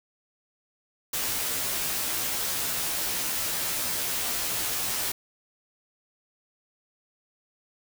white noise with comb filter, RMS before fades -29 dBFS, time 1.13-5.12 s, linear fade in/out 5 ms, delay 14 ms, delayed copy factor -1, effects none

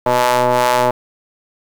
sawtooth ring-modulated tone, 123.47 Hz, B2, in tune, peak -5 dBFS, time 0.06-0.91 s, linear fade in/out 5 ms, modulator 742 Hz, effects 7-bit

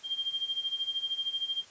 sine tone with tremolo, 3191 Hz, G7, 30 cents sharp, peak -27 dBFS, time 0.03-1.65 s, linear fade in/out 50 ms, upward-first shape sine, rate 13 Hz, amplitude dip 80%, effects white hiss -54 dBFS RMS until 1.7 s + resampled to 16000 Hz

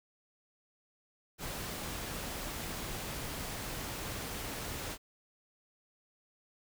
pink noise, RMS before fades -40 dBFS, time 1.38-4.98 s, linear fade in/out 50 ms, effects none

